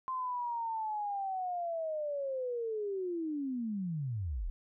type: linear sweep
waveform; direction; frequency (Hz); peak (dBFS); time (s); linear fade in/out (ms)
sine; down; 1046.5 to 32.23; -33; 0.08-4.5; 0
effects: none